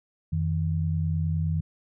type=tone pair together; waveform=sine; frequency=88.8 / 158.41 Hz; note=F2 / D#3; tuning=+29 / +31 cents; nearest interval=minor seventh; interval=1002 cents; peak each=-26 dBFS; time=0.32-1.61 s; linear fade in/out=10 ms; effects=none